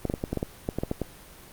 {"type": "clicks", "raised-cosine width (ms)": 2, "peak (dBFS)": -13, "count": 12, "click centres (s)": [0.053, 0.099, 0.139, 0.239, 0.33, 0.373, 0.429, 0.689, 0.786, 0.835, 0.914, 1.017], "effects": ["pink hiss -48 dBFS RMS until 1.52 s", "Opus 24 kbps"]}